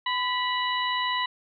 harmonic tone with a mistuned harmonic, 980 Hz, B5, 14 cents flat, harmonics 1 / 2 / 3 / 4, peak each -27 / -30 / -32 / -33 dBFS, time 0.06-1.26 s, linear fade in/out 5 ms, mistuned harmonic 1, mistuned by +44 cents, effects none

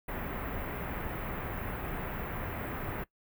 pink band-stop noise, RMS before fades -37 dBFS, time 0.08-3.04 s, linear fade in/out 5 ms, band 2200 to 16000 Hz, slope 24 dB/octave, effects noise-tail reverb RT60 0.1 s tail -19 dB re dry

